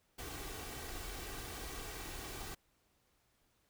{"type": "noise with comb filter", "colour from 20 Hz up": "pink", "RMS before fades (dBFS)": -45, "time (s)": [0.18, 2.55], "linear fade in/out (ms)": 10, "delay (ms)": 2.6, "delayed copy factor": 0.5, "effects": ["pink hiss -75 dBFS RMS until 3.69 s"]}